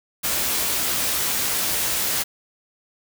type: noise with comb filter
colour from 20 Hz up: white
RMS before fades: -23 dBFS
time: 0.23-2.24 s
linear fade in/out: 20 ms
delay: 16 ms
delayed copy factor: +0.55
effects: none